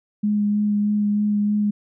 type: tone with vibrato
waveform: sine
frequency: 207.7 Hz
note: G#3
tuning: in tune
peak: -17 dBFS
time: 0.23-1.71 s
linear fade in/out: 10 ms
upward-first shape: sine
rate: 3.2 Hz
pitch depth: 13 cents each way
effects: none